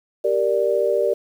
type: chord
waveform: sine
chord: G minor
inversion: none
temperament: equal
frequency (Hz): 392 / 466.2 / 587.3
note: G4 / Bb4 / D5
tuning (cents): 0 / 0 / 0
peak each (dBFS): -22 / -21 / -20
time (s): 0.24-1.14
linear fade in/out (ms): 10
effects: 8-bit